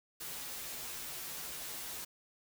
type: noise with comb filter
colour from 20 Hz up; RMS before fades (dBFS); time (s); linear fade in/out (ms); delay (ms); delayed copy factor
white; -43; 0.2-2.05; 10; 10; -0.75
effects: none